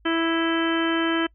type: harmonic tone with a mistuned harmonic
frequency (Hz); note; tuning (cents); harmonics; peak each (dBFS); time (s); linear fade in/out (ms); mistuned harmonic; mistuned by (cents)
329.6; E4; 0; 1 / 2 / 3 / 4 / 5 / 6 / 7 / 8 / 9; -22 / -32 / -33 / -30 / -29 / -35 / -39 / -38 / -31; 0.05-1.27; 10; 9; +64
effects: noise-tail reverb RT60 0.1 s tail -26 dB re dry + added 53 Hz sine -54 dBFS peak until 1.34 s